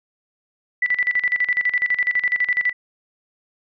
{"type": "tone with tremolo", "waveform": "sine", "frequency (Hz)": 1975.5, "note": "B6", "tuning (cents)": 0, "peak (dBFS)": -15, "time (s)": [0.82, 2.73], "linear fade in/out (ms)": 5, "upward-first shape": "square", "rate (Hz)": 12, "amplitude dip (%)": 80, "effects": ["resampled to 11025 Hz"]}